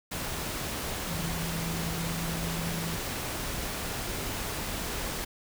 sine tone in noise, 166.1 Hz, E3, 13 cents sharp, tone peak -33 dBFS, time 1.08-2.96 s, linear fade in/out 10 ms, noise pink, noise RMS -34 dBFS, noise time 0.11-5.25 s, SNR -2 dB, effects none

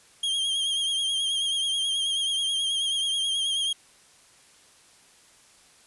45% pulse tone with vibrato, 3223 Hz, G7, 47 cents sharp, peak -24 dBFS, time 0.23-3.73 s, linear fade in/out 5 ms, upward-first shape triangle, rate 9.3 Hz, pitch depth 56 cents each way, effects white hiss -56 dBFS RMS until 5.86 s + resampled to 24000 Hz

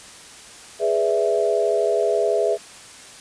sine chord, E dominant seventh, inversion first, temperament equal, 415.3 / 493.9 / 587.3 / 659.3 Hz, G#4 / B4 / D5 / E5, 0 / 0 / 0 / 0 cents, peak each -21 / -24 / -27 / -21 dBFS, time 0.79-2.58 s, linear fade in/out 50 ms, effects white hiss -42 dBFS RMS until 3.2 s + resampled to 22050 Hz

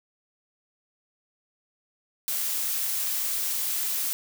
blue noise, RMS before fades -28 dBFS, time 2.28-4.13 s, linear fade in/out 0 ms, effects none

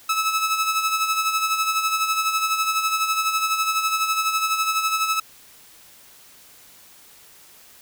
sawtooth tone with tremolo, 1300 Hz, E6, 24 cents flat, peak -14 dBFS, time 0.09-5.2 s, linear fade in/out 5 ms, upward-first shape sine, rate 12 Hz, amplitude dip 55%, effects white hiss -49 dBFS RMS until 7.81 s

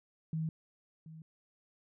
sine tone with echo, 159.5 Hz, D#3, 43 cents sharp, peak -32 dBFS, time 0.33-0.49 s, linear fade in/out 2 ms, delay 730 ms, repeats 1, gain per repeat -15 dB, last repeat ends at 1.22 s, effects none

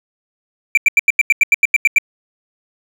triangle tone bursts, 2349 Hz, D7, in tune, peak -5 dBFS, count 12, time 0.75-1.984 s, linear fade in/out 2 ms, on 24 ms, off 86 ms, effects none

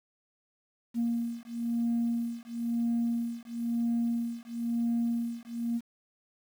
sine beating tone pair, 233.7 / 234.7 Hz, A#3 / A#3, +5 / +12 cents, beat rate 1 Hz, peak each -30 dBFS, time 0.94-5.81 s, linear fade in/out 50 ms, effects tanh soft clip ceiling -22 dBFS + 9-bit

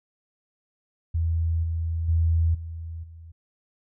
sine tone with level steps, 82.41 Hz, E2, in tune, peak -21 / -24 / -18 / -32 / -41 dBFS, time 1.14-3.32 s, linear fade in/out 10 ms, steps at 1.63 / 2.08 / 2.54 / 3.03 s, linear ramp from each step 10 ms, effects none

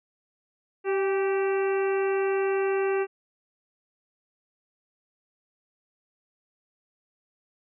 harmonic tone with a mistuned harmonic, 388.2 Hz, G4, 17 cents flat, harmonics 1 / 2 / 3 / 4 / 5 / 6 / 7, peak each -23 / -34 / -37 / -37 / -40 / -42 / -40 dBFS, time 0.84-3.07 s, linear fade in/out 50 ms, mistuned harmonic 2, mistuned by +39 cents, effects none

